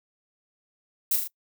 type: noise with echo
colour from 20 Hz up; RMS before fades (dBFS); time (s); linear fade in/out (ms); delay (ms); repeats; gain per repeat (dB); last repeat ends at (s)
violet; -23; 1.11-1.16; 5; 39; 3; -4; 1.277
effects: noise-tail reverb RT60 0.1 s tail -22 dB re dry